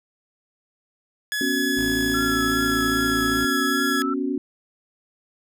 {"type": "tone with pitch glide", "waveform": "sawtooth", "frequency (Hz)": [1694, 1680.4], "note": ["G#6", "G#6"], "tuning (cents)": [34, 20], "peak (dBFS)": -20, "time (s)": [1.32, 4.02], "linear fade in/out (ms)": 0, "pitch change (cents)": -14, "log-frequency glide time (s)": [1.76, 3.12]}
{"type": "chord", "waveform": "sine", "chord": "B suspended second", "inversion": "none", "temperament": "equal", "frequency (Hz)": [246.9, 277.2, 370], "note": ["B3", "C#4", "F#4"], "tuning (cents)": [0, 0, 0], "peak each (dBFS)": [-28, -24, -29], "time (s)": [1.41, 4.38], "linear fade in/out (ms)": 2}
{"type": "tone", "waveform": "20% pulse", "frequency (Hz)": 55, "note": "A1", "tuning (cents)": 0, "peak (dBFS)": -27, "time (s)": [1.77, 3.45], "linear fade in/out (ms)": 5}
{"type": "tone with vibrato", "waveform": "sine", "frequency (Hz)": 1344, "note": "E6", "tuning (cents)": 33, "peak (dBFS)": -26, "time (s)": [2.14, 4.14], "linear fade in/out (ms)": 5, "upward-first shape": "triangle", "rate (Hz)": 2.5, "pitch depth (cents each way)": 51}
{"effects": []}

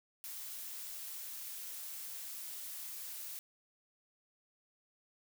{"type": "noise", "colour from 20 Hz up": "blue", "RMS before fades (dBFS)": -45, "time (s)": [0.24, 3.39], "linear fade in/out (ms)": 0, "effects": []}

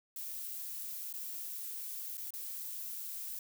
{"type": "noise with dropouts", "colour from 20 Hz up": "violet", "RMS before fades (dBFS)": -42, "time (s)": [0.16, 3.39], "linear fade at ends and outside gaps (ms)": 2, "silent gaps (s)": [[1.128, 1.138], [2.172, 2.178], [2.306, 2.337]], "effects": []}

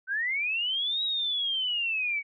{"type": "linear two-way sweep", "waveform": "sine", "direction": "up then down", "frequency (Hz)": [1499, 3852, 2228], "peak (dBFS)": -26, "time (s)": [0.07, 2.23], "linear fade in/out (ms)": 50, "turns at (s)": 1.03, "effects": []}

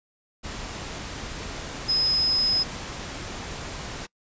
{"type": "tone in noise", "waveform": "sine", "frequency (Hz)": 5080, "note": "D#8", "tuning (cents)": 35, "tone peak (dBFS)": -19, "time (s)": [1.88, 2.64], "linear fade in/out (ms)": 20, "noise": "pink", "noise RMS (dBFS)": -35, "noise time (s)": [0.43, 4.07], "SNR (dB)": 13, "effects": ["noise-tail reverb RT60 0.1 s tail -25 dB re dry", "resampled to 16000 Hz"]}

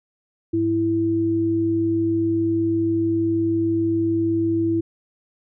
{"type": "tone pair together", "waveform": "sine", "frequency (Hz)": [104.13, 330.6], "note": ["G#2", "E4"], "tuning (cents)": [5, 5], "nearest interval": "octave + minor sixth", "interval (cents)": 2000, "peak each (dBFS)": [-27, -18], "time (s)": [0.53, 4.81], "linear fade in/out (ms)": 10, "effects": []}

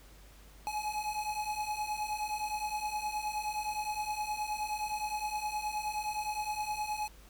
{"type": "beating tone pair", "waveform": "square", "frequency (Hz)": [840, 849.6], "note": ["G#5", "G#5"], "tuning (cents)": [19, 39], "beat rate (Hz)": 9.6, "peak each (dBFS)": [-39, -36], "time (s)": [0.67, 7.08], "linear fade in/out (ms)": 0, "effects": ["added 50 Hz sine -54 dBFS peak until 7.29 s", "pink hiss -59 dBFS RMS until 7.29 s"]}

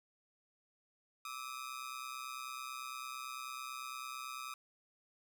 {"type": "ring-modulated tone", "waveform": "sawtooth", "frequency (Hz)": 1236, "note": "D#6", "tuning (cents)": -12, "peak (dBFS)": -36, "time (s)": [1.25, 4.54], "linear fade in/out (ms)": 2, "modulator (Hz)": 64.5, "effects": []}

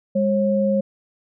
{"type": "tone pair together", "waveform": "sine", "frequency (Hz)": [203.5, 542.5], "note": ["G#3", "C#5"], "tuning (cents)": [-35, -37], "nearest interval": "octave + perfect fourth", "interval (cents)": 1698, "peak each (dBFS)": -19, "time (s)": [0.15, 0.81], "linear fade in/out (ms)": 10, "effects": []}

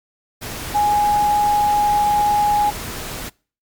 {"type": "tone in noise", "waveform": "sine", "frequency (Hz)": 830.6, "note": "G#5", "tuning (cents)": 0, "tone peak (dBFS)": -13, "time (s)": [0.74, 2.71], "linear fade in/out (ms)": 20, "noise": "pink", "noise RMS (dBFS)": -29, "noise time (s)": [0.41, 3.3], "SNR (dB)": 13, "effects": ["noise-tail reverb RT60 0.4 s tail -25 dB re dry", "MP3 96 kbps"]}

